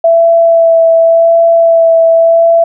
sine tone with vibrato, 664 Hz, E5, 12 cents sharp, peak -3 dBFS, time 0.04-2.64 s, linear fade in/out 5 ms, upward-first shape sine, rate 0.89 Hz, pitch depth 14 cents each way, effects none

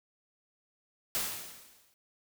white noise with exponential decay, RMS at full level -30 dBFS, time 1.15-1.94 s, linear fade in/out 0 ms, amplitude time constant 170 ms, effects none

